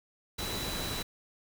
sine tone in noise, 3951 Hz, B7, in tune, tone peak -39 dBFS, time 0.38-1.03 s, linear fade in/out 10 ms, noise pink, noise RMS -36 dBFS, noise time 0.38-1.03 s, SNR -6 dB, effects none

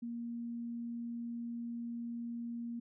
sine tone, 235.2 Hz, A#3, 16 cents sharp, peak -38 dBFS, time 0.02-2.8 s, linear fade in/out 10 ms, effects none

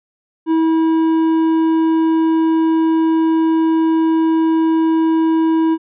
triangle tone with hard clipping, 323.2 Hz, E4, 34 cents flat, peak -13 dBFS, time 0.46-5.78 s, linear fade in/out 50 ms, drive 10 dB, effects resampled to 8000 Hz

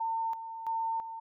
sine tone with tremolo, 904 Hz, A5, 47 cents sharp, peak -29 dBFS, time 0-1.2 s, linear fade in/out 10 ms, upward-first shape square, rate 1.5 Hz, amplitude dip 65%, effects none

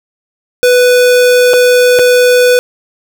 square tone with dropouts, 495.3 Hz, B4, 5 cents sharp, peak -5 dBFS, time 0.63-2.59 s, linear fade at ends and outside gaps 0 ms, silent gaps 1.534-1.538 / 1.989-1.993 s, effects none

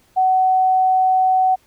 sine tone, 750 Hz, F#5, 23 cents sharp, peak -12 dBFS, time 0.16-1.56 s, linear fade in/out 20 ms, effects pink hiss -57 dBFS RMS until 1.66 s

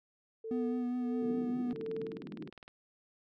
sine tone with tremolo, 445.9 Hz, A4, 23 cents sharp, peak -35 dBFS, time 0.44-2.25 s, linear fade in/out 5 ms, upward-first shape sine, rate 1.5 Hz, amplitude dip 95%
triangle tone with vibrato, 246.9 Hz, B3, in tune, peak -30 dBFS, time 0.51-1.73 s, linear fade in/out 2 ms, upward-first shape sine, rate 4.9 Hz, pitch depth 19 cents each way
white band-pass noise, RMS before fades -45 dBFS, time 1.21-2.5 s, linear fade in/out 10 ms, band 150 to 370 Hz, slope 48 dB/octave
click train, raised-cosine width 0.3 ms, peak -34 dBFS, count 20, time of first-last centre 1.71-2.679 s, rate 19.6 Hz
effects none

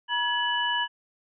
sine tone cluster, 959 / 1687 / 2966 Hz, A#5 / G#6 / F#7, +49 / +27 / +4 cents, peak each -28 dBFS, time 0.08-0.88 s, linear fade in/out 50 ms, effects none

